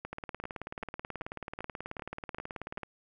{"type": "two click trains", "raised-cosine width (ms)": 0.5, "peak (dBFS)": [-23, -23], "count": [8, 51], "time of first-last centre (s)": [[0.05, 2.774], [0.13, 2.833]], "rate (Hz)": [2.57, 18.5], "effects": []}